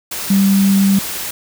sine tone in noise, 196 Hz, G3, in tune, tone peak -9 dBFS, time 0.3-0.99 s, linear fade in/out 5 ms, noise white, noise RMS -24 dBFS, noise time 0.11-1.31 s, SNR +12 dB, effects none

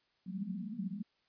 white band-pass noise, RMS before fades -40 dBFS, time 0.26-1.03 s, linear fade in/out 5 ms, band 180 to 220 Hz, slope 96 dB/octave, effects white hiss -75 dBFS RMS until 1.28 s + resampled to 11025 Hz

